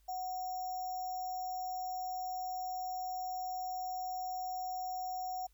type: tone with sample-and-hold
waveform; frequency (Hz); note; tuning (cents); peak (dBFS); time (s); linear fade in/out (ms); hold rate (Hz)
sine; 740; F#5; 0; -36; 0.08-5.47; 10; 6300
effects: added 50 Hz sine -65 dBFS peak until 5.53 s + white hiss -75 dBFS RMS until 5.53 s